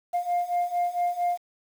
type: beating tone pair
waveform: sine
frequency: 702 / 706.4 Hz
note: F5 / F5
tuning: +9 / +20 cents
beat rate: 4.4 Hz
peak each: -26 / -24 dBFS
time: 0.13-1.38 s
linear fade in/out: 20 ms
effects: tanh soft clip ceiling -20 dBFS + 8-bit